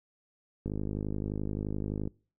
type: click train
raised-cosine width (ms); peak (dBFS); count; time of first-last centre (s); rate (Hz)
3; -21; 74; 0.66-2.075; 51.6
effects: noise-tail reverb RT60 0.4 s tail -25 dB re dry